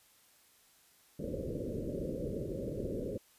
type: low-pass noise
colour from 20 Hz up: white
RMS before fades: -38 dBFS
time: 1.19-3.18 s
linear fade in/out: 5 ms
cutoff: 570 Hz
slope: 96 dB/octave
effects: white hiss -65 dBFS RMS until 3.38 s + resampled to 32000 Hz